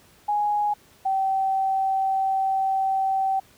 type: tone pair in turn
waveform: sine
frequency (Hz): 830.6 / 771.1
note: G#5 / G5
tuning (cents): 0 / -29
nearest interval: minor second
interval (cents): 129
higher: first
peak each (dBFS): -20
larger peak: neither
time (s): 0.28-0.74 / 1.05-3.4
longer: second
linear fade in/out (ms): 10
effects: pink hiss -55 dBFS RMS until 3.57 s + high-pass 60 Hz 12 dB/octave